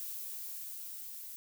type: noise with level ramp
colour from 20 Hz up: violet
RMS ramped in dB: -41 to -46 dBFS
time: 0-1.36 s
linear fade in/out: 0 ms
effects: none